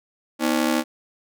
sawtooth ring-modulated tone, 280.4 Hz, C#4, 20 cents sharp, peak -12 dBFS, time 0.39-0.84 s, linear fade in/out 50 ms, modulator 36.4 Hz, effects none

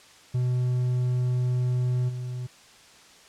triangle tone with level steps, 124.9 Hz, B2, 20 cents sharp, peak -20 / -28 dBFS, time 0.34-2.47 s, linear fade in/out 10 ms, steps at 2.08 s, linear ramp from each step 20 ms, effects white hiss -52 dBFS RMS until 3.28 s + low-pass 7000 Hz 12 dB/octave

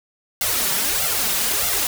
white noise with flanger, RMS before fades -21 dBFS, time 0.41-1.87 s, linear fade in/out 2 ms, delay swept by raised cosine 1.4 to 5.2 ms, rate 1.6 Hz, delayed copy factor +1, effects none

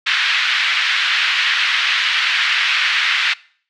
pink band-pass noise, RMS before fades -17 dBFS, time 0.06-3.34 s, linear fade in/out 10 ms, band 1600 to 3700 Hz, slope 24 dB/octave, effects noise-tail reverb RT60 0.5 s tail -22 dB re dry

